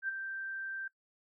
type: tone with ADSR envelope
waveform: sine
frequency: 1568 Hz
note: G6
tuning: in tune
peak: -30 dBFS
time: 0.02-0.88 s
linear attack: 64 ms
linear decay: 18 ms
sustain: -7 dB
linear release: 7 ms
effects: noise-tail reverb RT60 0.1 s tail -18 dB re dry